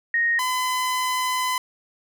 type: tone pair in turn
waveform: sine / sawtooth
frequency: 1864.7 / 1013.2 Hz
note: A#6 / B5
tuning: 0 / +44 cents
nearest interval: major seventh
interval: 1056 cents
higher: first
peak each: -18 / -18 dBFS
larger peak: neither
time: 0.14-0.39 / 0.39-1.58 s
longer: second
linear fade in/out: 2 ms
effects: none